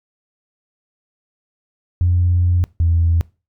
sine tone pair in turn, 88.3 / 83.79 Hz, F2 / E2, +20 / +29 cents, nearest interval minor second, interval 91 cents, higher first, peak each -11 dBFS, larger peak neither, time 2.01-2.64 / 2.8-3.21 s, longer first, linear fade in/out 0 ms, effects noise-tail reverb RT60 0.3 s tail -23 dB re dry + tanh soft clip ceiling -7 dBFS

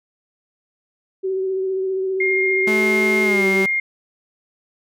sine tone with vibrato, 380 Hz, F#4, 46 cents sharp, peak -19 dBFS, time 1.23-3.66 s, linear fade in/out 20 ms, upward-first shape triangle, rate 15 Hz, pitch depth 26 cents each way
sine tone, 2125 Hz, C7, 26 cents sharp, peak -17 dBFS, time 2.2-3.8 s, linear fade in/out 5 ms
sawtooth tone with pitch glide, 215.1 to 193.86 Hz, A3 to G3, -39 to -19 cents, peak -17 dBFS, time 2.67-3.66 s, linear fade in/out 5 ms, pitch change -180 cents, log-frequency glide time 3.23-3.46 s
effects none

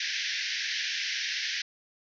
pink band-pass noise, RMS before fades -32 dBFS, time 0-1.62 s, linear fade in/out 5 ms, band 1600 to 6000 Hz, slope 96 dB/octave, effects none

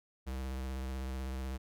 square tone with vibrato, 65.41 Hz, C2, in tune, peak -37 dBFS, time 0.26-1.58 s, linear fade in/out 20 ms, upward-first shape square, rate 16 Hz, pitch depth 28 cents each way, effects none

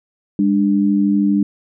sine tone pair together, 202.7 / 295.5 Hz, G#3 / D4, -42 / +11 cents, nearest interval perfect fifth, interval 653 cents, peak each -14 / -16 dBFS, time 0.39-1.43 s, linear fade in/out 2 ms, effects none

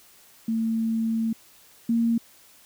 sine tone pair in turn, 225 / 231.2 Hz, A3 / A#3, +39 / -14 cents, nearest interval unison, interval 47 cents, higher second, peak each -22 / -19 dBFS, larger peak second, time 0.48-1.33 / 1.89-2.18 s, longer first, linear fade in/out 5 ms, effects white hiss -54 dBFS RMS until 2.65 s

